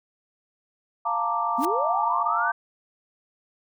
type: chord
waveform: sine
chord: Bb major seventh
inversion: second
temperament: equal with one note detuned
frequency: 698.5 / 884.6 / 932.3 / 1174.7 Hz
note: F5 / A5 / Bb5 / D6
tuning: 0 / +9 / 0 / 0 cents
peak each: -30 / -30 / -28 / -26 dBFS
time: 1.05-2.52 s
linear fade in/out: 10 ms
type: noise with exponential growth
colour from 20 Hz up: white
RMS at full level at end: -30 dBFS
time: 1.56-1.65 s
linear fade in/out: 1 ms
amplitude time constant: 18 ms
type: linear sweep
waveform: sine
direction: up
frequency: 231.3 to 1568 Hz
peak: -25 dBFS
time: 1.58-2.52 s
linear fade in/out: 10 ms
effects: none